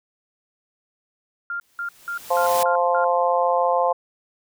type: tone bursts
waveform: sine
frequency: 1396.9 Hz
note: F6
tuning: in tune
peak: -25 dBFS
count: 6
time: 1.5-3.044 s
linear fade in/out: 2 ms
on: 99 ms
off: 190 ms
type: noise with exponential growth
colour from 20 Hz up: white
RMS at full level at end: -26 dBFS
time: 1.61-2.63 s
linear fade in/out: 1 ms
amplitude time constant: 220 ms
type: harmonic tone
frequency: 174.61 Hz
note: F3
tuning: in tune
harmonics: 3 / 4 / 5 / 6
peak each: -21 / -22 / -23 / -24 dBFS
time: 2.3-3.93 s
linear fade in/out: 10 ms
effects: none